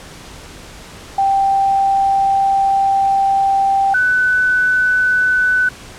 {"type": "tone pair in turn", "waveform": "sine", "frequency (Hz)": [784, 1499.4], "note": ["G5", "F#6"], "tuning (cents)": [0, 23], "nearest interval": "major seventh", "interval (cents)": 1123, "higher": "second", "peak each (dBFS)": -11, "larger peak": "neither", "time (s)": [[1.18, 3.94], [3.94, 5.69]], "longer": "first", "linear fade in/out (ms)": 5, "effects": ["pink hiss -36 dBFS RMS until 5.98 s", "low-pass 9000 Hz 12 dB/octave"]}